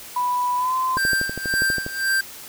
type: tone with pitch glide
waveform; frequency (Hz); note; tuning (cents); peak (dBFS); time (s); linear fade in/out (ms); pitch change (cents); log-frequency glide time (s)
sine; 987.8 to 1031.5; B5 to C6; 0 to -25; -19; 0.16-0.98; 5; +75; 0.57-0.74
type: tone with tremolo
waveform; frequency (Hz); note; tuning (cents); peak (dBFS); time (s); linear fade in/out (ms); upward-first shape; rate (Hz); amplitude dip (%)
square; 1576; G6; +9; -18; 0.97-2.21; 5; sine; 1.9; 80
type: click train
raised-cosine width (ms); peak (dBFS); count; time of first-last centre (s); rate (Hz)
2; -16; 12; 0.97-1.864; 12.3
effects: white hiss -39 dBFS RMS until 2.48 s